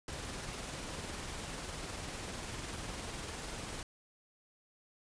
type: noise with tremolo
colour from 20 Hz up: pink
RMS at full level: -41 dBFS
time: 0.08-3.83 s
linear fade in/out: 2 ms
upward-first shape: sine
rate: 20 Hz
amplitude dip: 30%
effects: resampled to 22050 Hz